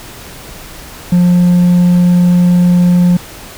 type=tone with hard clipping; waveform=sine; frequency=177.2 Hz; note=F3; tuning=25 cents sharp; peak=-6 dBFS; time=1.12-3.17 s; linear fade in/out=5 ms; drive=2 dB; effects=pink hiss -31 dBFS RMS until 3.57 s